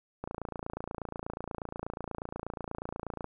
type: click train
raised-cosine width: 1 ms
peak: -22 dBFS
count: 86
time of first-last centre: 0.24-3.244 s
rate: 28.3 Hz
effects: none